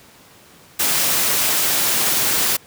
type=noise; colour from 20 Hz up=white; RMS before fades=-18 dBFS; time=0.79-2.57 s; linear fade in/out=10 ms; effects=pink hiss -47 dBFS RMS until 2.66 s + high-pass 100 Hz 12 dB/octave